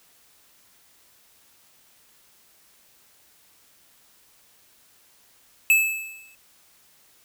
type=tone with exponential decay; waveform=square; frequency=2611 Hz; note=E7; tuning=17 cents flat; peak=-13 dBFS; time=5.7-6.35 s; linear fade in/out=1 ms; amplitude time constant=140 ms; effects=white hiss -58 dBFS RMS until 7.24 s